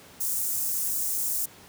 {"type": "high-pass noise", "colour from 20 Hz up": "white", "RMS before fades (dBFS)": -28, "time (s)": [0.2, 1.46], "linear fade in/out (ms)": 10, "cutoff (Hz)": 6800, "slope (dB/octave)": 24, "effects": ["pink hiss -50 dBFS RMS until 1.68 s", "high-pass 80 Hz 12 dB/octave"]}